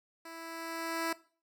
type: tone with level ramp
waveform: 10% pulse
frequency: 329.6 Hz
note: E4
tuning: in tune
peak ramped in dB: -37 to -22 dBFS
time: 0.25-1.13 s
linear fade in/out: 5 ms
effects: noise-tail reverb RT60 0.4 s tail -19 dB re dry